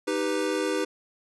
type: chord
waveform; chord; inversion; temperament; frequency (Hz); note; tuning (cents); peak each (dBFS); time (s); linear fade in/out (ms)
square; Eb augmented; none; equal; 311.1 / 392 / 493.9; Eb4 / G4 / B4; 0 / 0 / 0; -30; 0.07-0.85; 10
effects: resampled to 24000 Hz